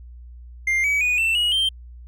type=tone with pitch steps; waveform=triangle; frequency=2100 / 2277 / 2469 / 2677 / 2902 / 3146 Hz; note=C7 / C#7 / D#7 / E7 / F#7 / G7; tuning=+6 / +46 / -14 / +26 / -34 / +6 cents; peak=-16 dBFS; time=0.67-1.69 s; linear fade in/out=5 ms; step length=170 ms; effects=added 60 Hz sine -38 dBFS peak until 2.07 s